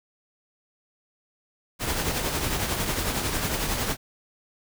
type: noise with tremolo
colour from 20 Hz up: pink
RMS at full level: -25 dBFS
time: 1.79-3.97 s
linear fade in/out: 50 ms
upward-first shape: triangle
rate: 11 Hz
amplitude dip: 50%
effects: none